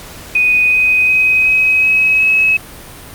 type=tone with pitch steps; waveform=sine; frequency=2489 / 2505 / 2521 / 2537 / 2553 / 2569 Hz; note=D#7 / D#7 / D#7 / D#7 / D#7 / E7; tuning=0 / +11 / +22 / +33 / +44 / -45 cents; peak=-8 dBFS; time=0.35-2.57 s; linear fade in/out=5 ms; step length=370 ms; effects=pink hiss -33 dBFS RMS until 3.14 s + Opus 48 kbps